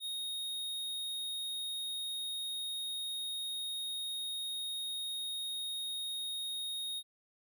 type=tone; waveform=square; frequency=3729 Hz; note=A#7; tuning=in tune; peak=-37 dBFS; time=0-7.03 s; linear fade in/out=50 ms; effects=none